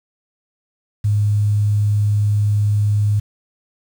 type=tone with quantisation; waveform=sine; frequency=103.83 Hz; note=G#2; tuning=in tune; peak=-13 dBFS; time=1.04-3.2 s; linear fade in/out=10 ms; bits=7; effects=none